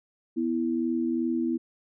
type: tone pair together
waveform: sine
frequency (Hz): 246.9 / 329.6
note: B3 / E4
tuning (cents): 0 / 0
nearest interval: perfect fourth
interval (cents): 500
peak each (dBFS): -27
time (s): 0.36-1.58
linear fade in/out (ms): 20
effects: none